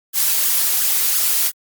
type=noise with flanger; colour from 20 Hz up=blue; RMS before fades=-17 dBFS; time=0.13-1.52 s; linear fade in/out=50 ms; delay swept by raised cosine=0.59 to 6.49 ms; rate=2.9 Hz; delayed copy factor=+0.8; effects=Opus 48 kbps